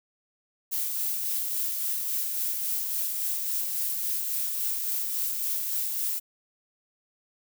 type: noise with tremolo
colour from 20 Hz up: violet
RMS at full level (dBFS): -28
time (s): 0.71-6.2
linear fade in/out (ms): 20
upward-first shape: sine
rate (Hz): 3.6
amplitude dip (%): 30
effects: none